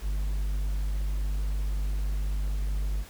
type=tone; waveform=triangle; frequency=50 Hz; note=G1; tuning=35 cents sharp; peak=-24 dBFS; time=0.01-3.05 s; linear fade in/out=50 ms; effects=pink hiss -49 dBFS RMS until 3.09 s